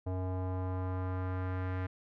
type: tone with low-pass filter sweep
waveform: square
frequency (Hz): 92.5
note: F#2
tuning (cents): 0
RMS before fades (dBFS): -35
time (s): 0.06-1.87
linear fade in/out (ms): 10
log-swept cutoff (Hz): 720 to 1800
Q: 1.7
effects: none